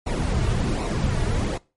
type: noise with flanger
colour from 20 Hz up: brown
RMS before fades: -23 dBFS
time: 0.06-1.58 s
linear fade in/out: 10 ms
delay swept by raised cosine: 0.61 to 3.91 ms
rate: 1.3 Hz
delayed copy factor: -0.6
effects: noise-tail reverb RT60 0.3 s tail -22 dB re dry + MP3 48 kbps